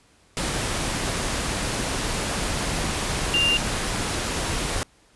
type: tone in noise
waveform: sine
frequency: 2794 Hz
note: F7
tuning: in tune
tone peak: -18 dBFS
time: 3.34-3.57 s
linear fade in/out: 0 ms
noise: pink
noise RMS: -26 dBFS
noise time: 0.37-4.83 s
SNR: +5 dB
effects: pink hiss -58 dBFS RMS until 5.15 s + resampled to 24000 Hz